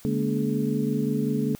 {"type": "tone cluster", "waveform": "sine", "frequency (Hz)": [146.2, 211, 236.3, 286.3, 426.3], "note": ["D3", "G#3", "A#3", "D4", "G#4"], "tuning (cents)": [-7, 28, 24, -44, 45], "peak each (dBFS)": [-29, -28, -27, -30, -31], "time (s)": [0.05, 1.55], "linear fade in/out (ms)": 0, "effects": ["white hiss -51 dBFS RMS until 1.59 s"]}